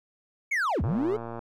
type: linear two-way sweep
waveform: triangle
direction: down then up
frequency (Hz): 2285 to 65.6 to 450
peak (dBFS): -22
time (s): 0.51-1.17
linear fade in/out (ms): 10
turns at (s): 0.82
type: click train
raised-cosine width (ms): 1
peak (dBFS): -23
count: 65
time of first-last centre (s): 0.84-1.392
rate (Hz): 116
effects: none